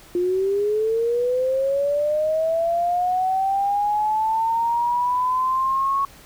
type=linear sweep; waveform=sine; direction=up; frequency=349.2 to 1108.7 Hz; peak=-18 dBFS; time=0.15-6.05 s; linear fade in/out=2 ms; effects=pink hiss -47 dBFS RMS until 6.25 s